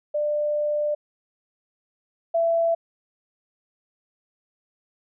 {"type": "tone pair in turn", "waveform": "sine", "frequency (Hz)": [595, 667.9], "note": ["D5", "E5"], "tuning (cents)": [22, 23], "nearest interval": "major second", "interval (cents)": 201, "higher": "second", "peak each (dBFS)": [-21, -18], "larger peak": "second", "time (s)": [[0.14, 0.95], [2.34, 2.75]], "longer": "first", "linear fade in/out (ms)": 10, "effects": []}